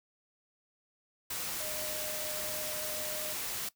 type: tone in noise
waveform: sine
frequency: 614 Hz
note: D#5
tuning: 23 cents flat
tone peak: -42 dBFS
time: 1.6-3.33 s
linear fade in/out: 5 ms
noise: white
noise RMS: -37 dBFS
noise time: 1.3-3.69 s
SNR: -8 dB
effects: noise-tail reverb RT60 0.1 s tail -18 dB re dry